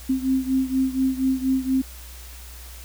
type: beating tone pair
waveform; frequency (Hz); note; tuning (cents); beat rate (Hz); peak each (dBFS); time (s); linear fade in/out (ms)
sine; 261.6 / 265.8; C4 / C4; 0 / +27; 4.2; -21 / -24; 0.09-1.82; 10
effects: added 61 Hz sine -39 dBFS peak until 2.84 s + white hiss -44 dBFS RMS until 2.84 s